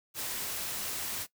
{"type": "noise", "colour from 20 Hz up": "white", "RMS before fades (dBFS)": -36, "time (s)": [0.14, 1.27], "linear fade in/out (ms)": 50, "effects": ["noise-tail reverb RT60 0.1 s tail -18 dB re dry"]}